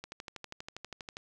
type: click train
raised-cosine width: 0.2 ms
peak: -24 dBFS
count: 15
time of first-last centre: 0.04-1.169 s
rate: 12.4 Hz
effects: none